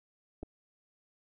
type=clicks; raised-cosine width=2 ms; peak=-29 dBFS; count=2; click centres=0.429 / 0.432 s; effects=none